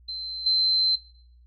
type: tone with level steps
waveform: sine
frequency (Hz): 4093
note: C8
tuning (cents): -39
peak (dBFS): -30 / -18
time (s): 0.08-0.96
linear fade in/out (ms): 10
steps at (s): 0.46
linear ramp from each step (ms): 5
effects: noise-tail reverb RT60 0.7 s tail -21 dB re dry + added 60 Hz sine -51 dBFS peak until 1.46 s